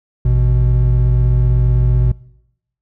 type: tone pair together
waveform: triangle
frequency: 55.17 / 123.47 Hz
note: A1 / B2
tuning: +5 / 0 cents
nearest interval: octave + major second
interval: 1395 cents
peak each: -11 dBFS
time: 0.25-2.12 s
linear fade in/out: 5 ms
effects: noise-tail reverb RT60 0.8 s tail -21 dB re dry